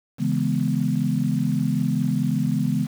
sine chord, C# minor seventh, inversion none, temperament equal with one note detuned, 138.59 / 163.68 / 207.7 / 246.9 Hz, C#3 / E3 / G#3 / B3, 0 / -12 / 0 / 0 cents, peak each -25 dBFS, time 0.18-2.88 s, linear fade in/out 50 ms, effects 7-bit

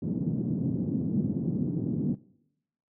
white band-pass noise, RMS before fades -29 dBFS, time 0.02-2.15 s, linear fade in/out 5 ms, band 130 to 250 Hz, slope 24 dB/octave, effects noise-tail reverb RT60 0.8 s tail -21 dB re dry

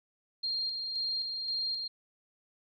sine tone with tremolo, 4208 Hz, C8, 9 cents sharp, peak -30 dBFS, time 0.43-1.88 s, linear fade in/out 10 ms, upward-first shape square, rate 1.9 Hz, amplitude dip 35%, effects none

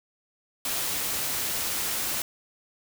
white noise, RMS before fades -29 dBFS, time 0.65-2.22 s, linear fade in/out 2 ms, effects none

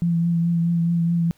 sine tone with vibrato, 169.3 Hz, E3, 46 cents sharp, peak -17 dBFS, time 0.02-1.31 s, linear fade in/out 0 ms, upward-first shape triangle, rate 4.7 Hz, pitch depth 26 cents each way, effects pink hiss -59 dBFS RMS until 1.37 s

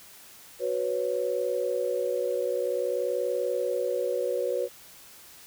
sine chord, F# suspended fourth, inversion none, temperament equal, 370 / 493.9 / 554.4 Hz, F#4 / B4 / C#5, 0 / 0 / 0 cents, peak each -32 / -28 / -30 dBFS, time 0.59-4.69 s, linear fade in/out 50 ms, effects white hiss -50 dBFS RMS until 5.46 s

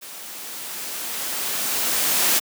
white noise with level ramp, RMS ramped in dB -38 to -18 dBFS, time 0.01-2.4 s, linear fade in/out 20 ms, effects high-pass 200 Hz 12 dB/octave

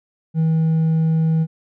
sine tone with hard clipping, 160.8 Hz, E3, 43 cents flat, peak -15 dBFS, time 0.34-1.47 s, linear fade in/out 50 ms, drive 2 dB, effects none

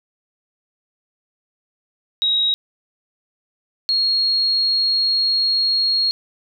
sine tone pair in turn, 3812 / 4287 Hz, A#7 / C8, +38 / +41 cents, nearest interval major second, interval 203 cents, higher second, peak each -15 dBFS, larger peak neither, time 2.22-2.54 / 3.89-6.11 s, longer second, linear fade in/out 0 ms, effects none

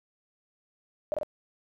sine tone with echo, 604 Hz, D5, 48 cents sharp, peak -25 dBFS, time 1.12-1.14 s, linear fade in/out 0 ms, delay 46 ms, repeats 2, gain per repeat -2 dB, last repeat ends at 1.232 s, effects none

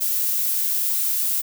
violet noise, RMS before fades -22 dBFS, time 0-1.42 s, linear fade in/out 20 ms, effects none

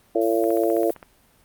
harmonic tone, 112.8 Hz, A2, 44 cents sharp, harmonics 3 / 4 / 5 / 6, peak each -22 / -23 / -24 / -25 dBFS, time 0.15-0.91 s, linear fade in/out 5 ms
violet noise, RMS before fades -40 dBFS, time 0.21-0.94 s, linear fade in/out 5 ms
click train, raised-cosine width 0.5 ms, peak -25 dBFS, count 10, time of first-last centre 0.44-1.028 s, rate 15.3 Hz
effects pink hiss -58 dBFS RMS until 1.44 s + Opus 32 kbps

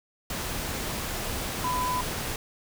sine tone in noise, 1000 Hz, B5, 21 cents sharp, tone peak -26 dBFS, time 1.64-2.01 s, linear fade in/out 2 ms, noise pink, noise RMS -32 dBFS, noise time 0.3-2.36 s, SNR +3 dB, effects none

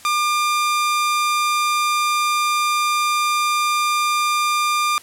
sawtooth tone, 1200 Hz, D6, 37 cents sharp, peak -13 dBFS, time 0.05-4.98 s, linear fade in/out 0 ms, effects white hiss -44 dBFS RMS until 5.02 s + low-pass 12000 Hz 12 dB/octave

